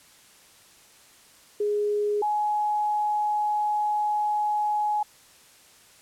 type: tone pair in turn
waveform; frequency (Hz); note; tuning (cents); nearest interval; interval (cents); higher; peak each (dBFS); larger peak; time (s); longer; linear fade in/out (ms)
sine; 415.3 / 840.5; G#4 / G#5; 0 / +20; octave; 1220; second; -22; neither; 1.6-2.22 / 2.22-5.03; second; 5
effects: white hiss -54 dBFS RMS until 6.01 s + low-pass 11000 Hz 12 dB/octave